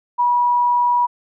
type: tone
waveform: sine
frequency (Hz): 970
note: B5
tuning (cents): -31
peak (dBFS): -13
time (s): 0.18-1.07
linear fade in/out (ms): 20
effects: none